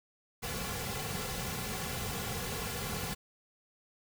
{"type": "noise with comb filter", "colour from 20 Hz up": "pink", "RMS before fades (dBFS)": -37, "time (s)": [0.42, 3.15], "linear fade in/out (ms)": 20, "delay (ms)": 3.2, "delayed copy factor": -0.75, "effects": []}